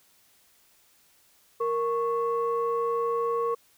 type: tone pair together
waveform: sine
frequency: 466.2 / 1105.3 Hz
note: A#4 / C#6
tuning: 0 / -5 cents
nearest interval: octave + minor third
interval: 1495 cents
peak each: -25 / -28 dBFS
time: 1.6-3.55 s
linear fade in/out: 10 ms
effects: tanh soft clip ceiling -17 dBFS + white hiss -62 dBFS RMS until 3.77 s